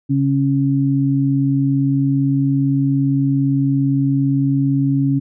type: tone pair together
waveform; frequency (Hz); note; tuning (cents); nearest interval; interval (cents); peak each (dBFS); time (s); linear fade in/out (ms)
sine; 137.8 / 275.4; C#3 / C#4; -10 / -11; octave; 1199; -16; 0.09-5.2; 20
effects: none